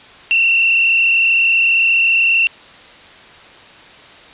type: tone with frequency modulation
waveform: sine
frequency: 2711 Hz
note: E7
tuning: 48 cents sharp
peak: -10 dBFS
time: 0.31-2.47 s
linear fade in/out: 0 ms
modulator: 36.6 Hz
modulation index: 1.5
effects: white hiss -40 dBFS RMS until 4.33 s + resampled to 8000 Hz